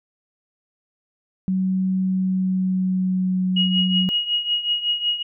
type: tone with pitch glide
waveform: sine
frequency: 187.8 to 184.89 Hz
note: F#3 to F#3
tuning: +26 to -1 cents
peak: -18 dBFS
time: 1.48-4.09 s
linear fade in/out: 0 ms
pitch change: -27 cents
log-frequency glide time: 1.97-3.48 s
type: tone with tremolo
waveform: sine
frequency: 2889 Hz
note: F#7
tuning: 42 cents flat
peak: -16 dBFS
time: 3.56-5.23 s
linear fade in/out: 10 ms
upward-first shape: triangle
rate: 5.4 Hz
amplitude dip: 80%
effects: none